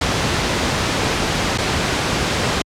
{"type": "noise with dropouts", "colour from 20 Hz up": "pink", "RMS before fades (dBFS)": -18, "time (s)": [0.01, 2.62], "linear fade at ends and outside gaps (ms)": 5, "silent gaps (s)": [1.577, 1.583], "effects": ["high-pass 60 Hz 12 dB/octave", "low-pass 6000 Hz 12 dB/octave"]}